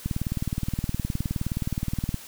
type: click train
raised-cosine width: 5 ms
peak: -14 dBFS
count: 41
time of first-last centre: 0.06-2.143 s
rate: 19.2 Hz
effects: white hiss -44 dBFS RMS until 2.27 s